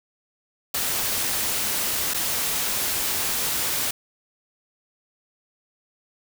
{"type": "noise with dropouts", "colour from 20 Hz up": "white", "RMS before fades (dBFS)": -25, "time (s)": [0.74, 3.91], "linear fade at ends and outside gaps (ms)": 5, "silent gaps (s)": [2.137, 2.143], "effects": []}